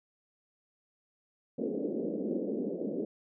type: band-pass noise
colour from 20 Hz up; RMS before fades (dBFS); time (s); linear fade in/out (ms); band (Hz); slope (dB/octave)
pink; -34; 1.58-3.05; 5; 200 to 530; 48
effects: none